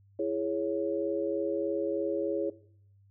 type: chord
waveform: sine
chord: C# minor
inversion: first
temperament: just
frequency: 332.6 / 415.8 / 554.4 Hz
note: E4 / G#4 / C#5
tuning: +16 / +2 / 0 cents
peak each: -32 dBFS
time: 0.19-2.5 s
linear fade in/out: 5 ms
effects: noise-tail reverb RT60 0.6 s tail -18 dB re dry + added 99 Hz sine -58 dBFS peak until 3.1 s